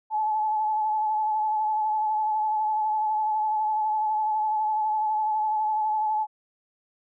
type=tone with vibrato; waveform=sine; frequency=860 Hz; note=A5; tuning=40 cents flat; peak=-22 dBFS; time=0.1-6.27 s; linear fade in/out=50 ms; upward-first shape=sine; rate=12 Hz; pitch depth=28 cents each way; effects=none